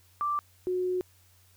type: tone pair in turn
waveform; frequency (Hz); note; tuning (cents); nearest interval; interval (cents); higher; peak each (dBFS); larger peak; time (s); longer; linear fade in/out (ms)
sine; 1174.7 / 365.1; D6 / F#4; 0 / -23; octave + minor sixth; 2023; first; -26; neither; 0.21-0.39 / 0.67-1.01; second; 0
effects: added 91 Hz sine -61 dBFS peak until 1.56 s + white hiss -63 dBFS RMS until 1.56 s